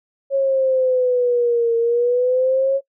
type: exponential two-way sweep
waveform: sine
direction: down then up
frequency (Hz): 550 to 460.6 to 550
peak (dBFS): -14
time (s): 0.3-2.81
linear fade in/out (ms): 50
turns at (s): 1.76
effects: noise-tail reverb RT60 0.1 s tail -24 dB re dry